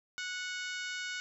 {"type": "harmonic tone", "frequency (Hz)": 736, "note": "F#5", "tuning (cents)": -9, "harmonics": [2, 3, 4, 5, 6, 7, 8, 9, 10], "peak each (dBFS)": [-39, -43, -45, -47, -49, -50, -51, -52, -53], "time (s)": [0.18, 1.2], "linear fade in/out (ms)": 0, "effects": []}